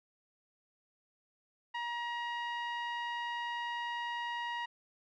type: tone with low-pass filter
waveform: sawtooth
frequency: 950 Hz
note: A#5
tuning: 33 cents sharp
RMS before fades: -38 dBFS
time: 1.74-4.66 s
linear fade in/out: 10 ms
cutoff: 2500 Hz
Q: 1.7
effects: none